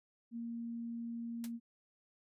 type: tone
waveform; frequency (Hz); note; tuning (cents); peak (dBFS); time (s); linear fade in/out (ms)
sine; 233.1; A#3; 0; -39; 0.31-1.6; 50
type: noise with exponential decay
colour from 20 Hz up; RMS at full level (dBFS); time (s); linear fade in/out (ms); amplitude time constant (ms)
white; -44; 1.44-1.52; 0; 16
effects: resampled to 32000 Hz